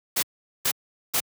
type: noise bursts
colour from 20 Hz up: white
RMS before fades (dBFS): -23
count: 3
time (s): 0.16-1.204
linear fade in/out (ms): 10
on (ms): 68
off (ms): 420
effects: high-pass 100 Hz 12 dB/octave